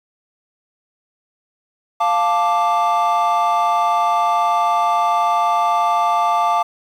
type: chord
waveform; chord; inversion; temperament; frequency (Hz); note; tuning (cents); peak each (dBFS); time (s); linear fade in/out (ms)
triangle; D minor; first; equal; 698.5 / 880 / 1174.7; F5 / A5 / D6; 0 / 0 / 0; -16; 2-6.63; 10
effects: tanh soft clip ceiling -5 dBFS + 8-bit